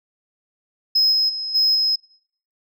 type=tone with level steps; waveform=sine; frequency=5120 Hz; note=D#8; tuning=49 cents sharp; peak=-11 / -14 / -24 / -12 / -15 dBFS; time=0.95-1.96 s; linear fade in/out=10 ms; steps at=1.11 / 1.28 / 1.54 / 1.74 s; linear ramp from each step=20 ms; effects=noise-tail reverb RT60 0.7 s tail -26 dB re dry + tanh soft clip ceiling -12 dBFS